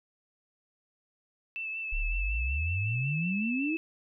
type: tone with vibrato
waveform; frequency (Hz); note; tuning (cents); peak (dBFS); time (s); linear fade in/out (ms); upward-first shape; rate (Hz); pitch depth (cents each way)
sine; 2637; E7; 0; -33; 1.56-3.77; 0; sine; 5.4; 24
type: exponential sweep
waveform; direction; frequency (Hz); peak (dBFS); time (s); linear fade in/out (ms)
sine; up; 32.63 to 334; -28; 1.92-3.77; 10
effects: none